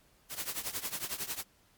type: noise with tremolo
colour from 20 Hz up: white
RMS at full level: -34 dBFS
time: 0.29-1.44 s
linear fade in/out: 50 ms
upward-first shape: triangle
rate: 11 Hz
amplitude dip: 90%
effects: pink hiss -66 dBFS RMS until 1.77 s + MP3 96 kbps